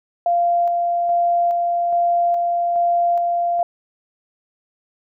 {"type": "tone with tremolo", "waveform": "sine", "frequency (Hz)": 693, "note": "F5", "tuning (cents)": -14, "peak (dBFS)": -14, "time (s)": [0.26, 3.63], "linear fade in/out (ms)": 2, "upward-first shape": "square", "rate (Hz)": 1.2, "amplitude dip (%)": 25, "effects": []}